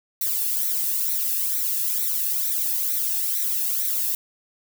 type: noise with flanger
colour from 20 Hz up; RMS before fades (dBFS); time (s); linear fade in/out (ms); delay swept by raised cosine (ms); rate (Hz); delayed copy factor
violet; -24; 0.21-4.15; 2; 0.5 to 1.16; 2.2; +0.7
effects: none